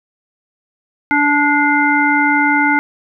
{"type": "harmonic tone with a mistuned harmonic", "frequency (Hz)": 290, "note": "D4", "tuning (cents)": -22, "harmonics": [1, 3, 5, 7], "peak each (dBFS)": [-16, -16, -16, -16], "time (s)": [1.11, 2.79], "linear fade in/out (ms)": 0, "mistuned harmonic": 7, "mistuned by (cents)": 46, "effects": []}